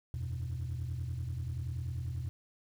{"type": "chord", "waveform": "sine", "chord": "E suspended second", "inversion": "none", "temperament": "just", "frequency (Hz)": [82.41, 92.71, 123.61], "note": ["E2", "F#2", "B2"], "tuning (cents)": [0, 4, 2], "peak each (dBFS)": [-37, -40, -36], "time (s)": [0.14, 2.29], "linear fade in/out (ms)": 0, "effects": ["tanh soft clip ceiling -30 dBFS", "10-bit"]}